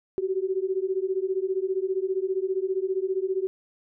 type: beating tone pair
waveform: sine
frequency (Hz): 371.8 / 386.8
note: F#4 / G4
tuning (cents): +8 / -23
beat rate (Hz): 15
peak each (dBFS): -27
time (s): 0.18-3.47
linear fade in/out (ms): 0
effects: none